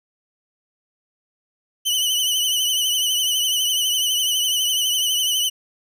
sawtooth tone with vibrato, 3000 Hz, F#7, 23 cents sharp, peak -15 dBFS, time 1.85-5.5 s, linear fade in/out 20 ms, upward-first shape triangle, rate 12 Hz, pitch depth 67 cents each way, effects none

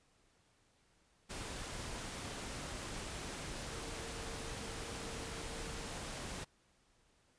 sine tone in noise, 456.1 Hz, A#4, 38 cents flat, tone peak -52 dBFS, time 3.7-5.86 s, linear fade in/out 20 ms, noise pink, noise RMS -44 dBFS, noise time 1.29-6.45 s, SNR -11 dB, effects pink hiss -72 dBFS RMS until 7.38 s + resampled to 22050 Hz

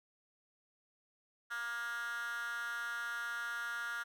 10% pulse tone with high-pass filter, 235.9 Hz, A#3, 21 cents sharp, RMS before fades -40 dBFS, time 1.5-4.04 s, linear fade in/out 20 ms, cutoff 1500 Hz, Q 8.4, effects none

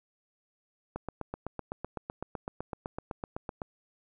click train, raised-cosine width 1 ms, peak -21 dBFS, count 22, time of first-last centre 0.96-3.618 s, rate 7.9 Hz, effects none

